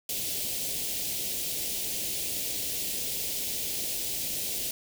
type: band-stop noise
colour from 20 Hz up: white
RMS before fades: -32 dBFS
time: 0.09-4.71 s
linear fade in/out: 2 ms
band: 620 to 2500 Hz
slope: 24 dB/octave
effects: none